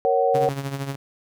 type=chord; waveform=sine; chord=F# major; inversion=first; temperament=equal with one note detuned; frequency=466.2 / 554.4 / 749.9 Hz; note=A#4 / C#5 / F#5; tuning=0 / 0 / +23 cents; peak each=-21 dBFS; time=0.05-0.49 s; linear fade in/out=0 ms
type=tone with tremolo; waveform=sawtooth; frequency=138 Hz; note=C#3; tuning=7 cents flat; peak=-20 dBFS; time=0.34-0.96 s; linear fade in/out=10 ms; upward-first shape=triangle; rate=13 Hz; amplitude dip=70%
effects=none